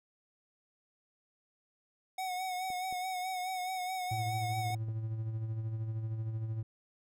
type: tone with vibrato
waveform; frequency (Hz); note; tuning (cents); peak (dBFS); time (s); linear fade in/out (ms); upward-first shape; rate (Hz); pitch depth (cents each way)
square; 740; F#5; 0; -35; 2.18-4.75; 5; sine; 4.7; 39
type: clicks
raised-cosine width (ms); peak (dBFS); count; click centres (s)
2; -37; 4; 2.703 / 2.926 / 4.704 / 4.886
type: tone with tremolo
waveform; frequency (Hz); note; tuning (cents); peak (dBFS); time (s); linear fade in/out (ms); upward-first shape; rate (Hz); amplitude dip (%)
triangle; 111; A2; +16; -30; 4.11-6.63; 5; sine; 13; 45
effects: none